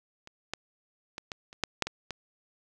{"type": "clicks", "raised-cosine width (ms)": 0.2, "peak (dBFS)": [-29, -15, -20, -19, -30, -9, -8, -17, -18], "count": 9, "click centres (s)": [0.274, 0.536, 1.181, 1.318, 1.529, 1.637, 1.823, 1.87, 2.107], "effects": []}